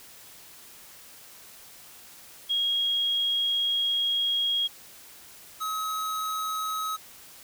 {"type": "tone pair in turn", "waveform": ["sine", "square"], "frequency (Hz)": [3281, 1277.5], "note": ["G#7", "D#6"], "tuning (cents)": [-22, 45], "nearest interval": "octave + major third", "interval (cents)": 1633, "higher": "first", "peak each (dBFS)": [-23, -29], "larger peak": "first", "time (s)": [[2.49, 4.68], [5.6, 6.97]], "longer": "first", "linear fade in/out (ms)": 20, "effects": ["white hiss -49 dBFS RMS until 7.43 s"]}